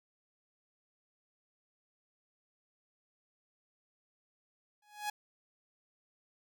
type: tone with exponential growth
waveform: sawtooth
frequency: 836 Hz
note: G#5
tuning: 11 cents sharp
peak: -28 dBFS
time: 4.82-5.1 s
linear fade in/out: 5 ms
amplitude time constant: 59 ms
effects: none